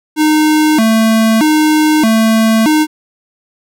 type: tone with vibrato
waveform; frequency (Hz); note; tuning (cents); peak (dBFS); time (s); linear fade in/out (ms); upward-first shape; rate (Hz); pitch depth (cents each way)
square; 261.6; C4; 0; -8; 0.16-2.87; 50; square; 0.8; 280
effects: none